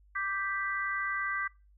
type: chord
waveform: sine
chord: G major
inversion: second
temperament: equal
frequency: 1174.7 / 1568 / 1975.5 Hz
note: D6 / G6 / B6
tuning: 0 / 0 / 0 cents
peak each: -35 / -34 / -35 dBFS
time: 0.15-1.48 s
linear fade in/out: 10 ms
effects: noise-tail reverb RT60 0.3 s tail -24 dB re dry + added 50 Hz sine -58 dBFS peak until 1.77 s